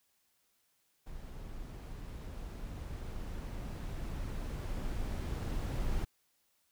brown noise with level ramp, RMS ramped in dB -46 to -34 dBFS, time 1.06-6.05 s, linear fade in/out 10 ms, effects white hiss -75 dBFS RMS until 6.71 s

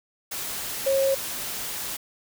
sine tone in noise, 542 Hz, C#5, 39 cents flat, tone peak -19 dBFS, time 0.86-1.15 s, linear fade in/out 10 ms, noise white, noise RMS -32 dBFS, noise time 0.31-1.97 s, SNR +10 dB, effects none

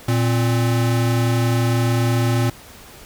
square tone pair together, 116.98 / 262.6 Hz, A#2 / C4, +7 / +6 cents, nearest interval octave + major second, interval 1399 cents, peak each -17 / -25 dBFS, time 0.08-2.5 s, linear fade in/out 5 ms, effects pink hiss -42 dBFS RMS until 3.05 s

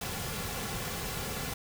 pink noise with comb filter, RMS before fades -36 dBFS, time 0.01-1.54 s, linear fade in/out 5 ms, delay 3.2 ms, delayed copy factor -0.5, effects none

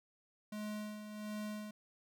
square tone with tremolo, 211.3 Hz, G#3, 30 cents sharp, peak -40 dBFS, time 0.52-1.71 s, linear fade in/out 5 ms, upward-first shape sine, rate 1.4 Hz, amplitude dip 55%, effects none

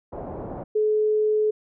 white low-pass noise, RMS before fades -34 dBFS, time 0.12-0.64 s, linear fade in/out 10 ms, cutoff 740 Hz, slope 24 dB/octave
sine tone, 427.8 Hz, A4, 49 cents flat, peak -18 dBFS, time 0.75-1.51 s, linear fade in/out 10 ms
effects none

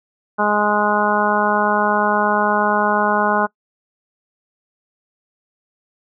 harmonic tone, 208.5 Hz, G#3, 7 cents sharp, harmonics 1 / 2 / 3 / 4 / 5 / 6 / 7, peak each -23 / -24 / -22 / -20 / -21 / -24 / -22 dBFS, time 0.38-3.47 s, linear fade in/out 20 ms, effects noise-tail reverb RT60 0.1 s tail -23 dB re dry

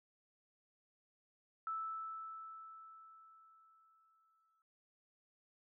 sine tone with exponential decay, 1315 Hz, E6, 5 cents flat, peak -37 dBFS, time 1.67-4.62 s, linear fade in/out 1 ms, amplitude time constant 640 ms, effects none

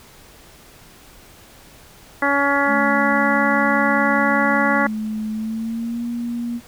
harmonic tone, 281.3 Hz, C#4, 26 cents sharp, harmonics 1 / 2 / 3 / 4 / 5 / 6 / 7, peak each -23 / -23 / -23 / -23 / -23 / -23 / -23 dBFS, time 2.22-4.87 s, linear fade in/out 5 ms
sine tone with pitch glide, 216.2 to 237.1 Hz, A3 to A#3, -30 to +30 cents, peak -22 dBFS, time 2.66-6.61 s, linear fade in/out 50 ms, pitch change +160 cents, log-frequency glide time 5.31-6.03 s
effects pink hiss -46 dBFS RMS until 6.67 s

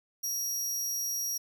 sawtooth tone, 5680 Hz, F8, 28 cents sharp, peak -28 dBFS, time 0.23-1.38 s, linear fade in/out 10 ms, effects 11-bit

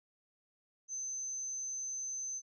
sine tone, 6170 Hz, G8, 28 cents flat, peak -37 dBFS, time 0.88-2.42 s, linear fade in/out 50 ms, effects none

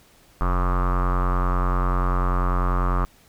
square tone with low-pass filter, 45.05 Hz, F#1, 45 cents flat, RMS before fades -21 dBFS, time 0.41-3.05 s, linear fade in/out 0 ms, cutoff 1200 Hz, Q 7.8, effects pink hiss -55 dBFS RMS until 3.28 s

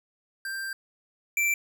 square tone pair in turn, 1578 / 2342 Hz, G6 / D7, +11 / -5 cents, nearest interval perfect fifth, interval 684 cents, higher second, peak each -32 / -23 dBFS, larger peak second, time 0.45-0.73 / 1.37-1.54 s, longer first, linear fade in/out 2 ms, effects none

